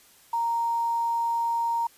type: tone with quantisation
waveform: sine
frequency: 930 Hz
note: A#5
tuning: 4 cents flat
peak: -23 dBFS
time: 0.33-1.87 s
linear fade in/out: 5 ms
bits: 8
effects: white hiss -56 dBFS RMS until 1.97 s + resampled to 32000 Hz